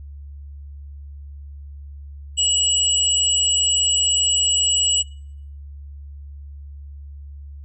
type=tone pair together; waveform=sine; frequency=2933 / 7805 Hz; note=F#7 / B8; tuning=-16 / -21 cents; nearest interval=octave + perfect fourth; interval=1695 cents; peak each=-19 dBFS; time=2.37-5.03 s; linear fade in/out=20 ms; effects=noise-tail reverb RT60 0.6 s tail -20 dB re dry + added 71 Hz sine -34 dBFS peak until 7.64 s